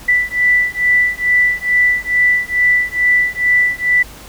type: beating tone pair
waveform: sine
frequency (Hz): 1975.5 / 1977.8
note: B6 / B6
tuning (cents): 0 / +2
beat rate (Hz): 2.3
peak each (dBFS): -14 / -14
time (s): 0.08-4.03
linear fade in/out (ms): 10
effects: added 50 Hz sine -40 dBFS peak until 4.28 s + pink hiss -37 dBFS RMS until 4.28 s